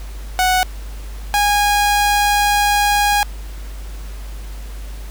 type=tone pair in turn; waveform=sawtooth; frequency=740 / 821.3 Hz; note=F#5 / G#5; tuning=0 / -20 cents; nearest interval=major second; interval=180 cents; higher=second; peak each=-9 dBFS; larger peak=neither; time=0.39-0.63 / 1.34-3.23 s; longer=second; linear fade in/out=0 ms; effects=added 50 Hz sine -27 dBFS peak until 5.1 s + pink hiss -41 dBFS RMS until 5.1 s